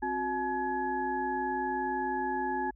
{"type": "tone cluster", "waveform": "sine", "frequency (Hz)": [263.8, 363.2, 856, 1679], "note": ["C4", "F#4", "A5", "G#6"], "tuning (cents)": [14, -32, -48, 18], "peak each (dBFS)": [-37, -36, -31, -38], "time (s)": [0.02, 2.71], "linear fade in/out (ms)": 10, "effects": ["added 50 Hz sine -53 dBFS peak until 2.75 s"]}